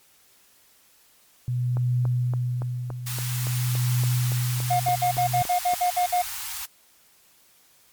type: tone with tremolo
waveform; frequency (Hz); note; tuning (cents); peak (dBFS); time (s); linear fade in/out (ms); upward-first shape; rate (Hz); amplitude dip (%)
sine; 123.5; B2; 0; -19; 1.48-5.42; 0; triangle; 0.49; 75
type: click train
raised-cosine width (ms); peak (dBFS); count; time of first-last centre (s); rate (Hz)
1; -21; 15; 1.77-5.736; 3.53
type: band-stop noise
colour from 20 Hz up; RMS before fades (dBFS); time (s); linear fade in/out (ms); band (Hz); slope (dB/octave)
white; -33; 3.06-6.66; 10; 100 to 750; 96
type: tone bursts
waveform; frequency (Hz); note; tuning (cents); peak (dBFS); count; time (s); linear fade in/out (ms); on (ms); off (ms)
triangle; 716; F5; +43; -17; 10; 4.7-6.222; 10; 100; 58
effects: white hiss -58 dBFS RMS until 7.92 s + MP3 96 kbps